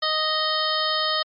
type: harmonic tone with a mistuned harmonic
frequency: 622.3 Hz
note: D#5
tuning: in tune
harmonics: 1 / 2 / 3 / 5 / 6 / 7 / 8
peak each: -29 / -26 / -30 / -28 / -29 / -28 / -31 dBFS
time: 0.02-1.23 s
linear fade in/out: 10 ms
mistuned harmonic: 8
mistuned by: +27 cents
effects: MP3 48 kbps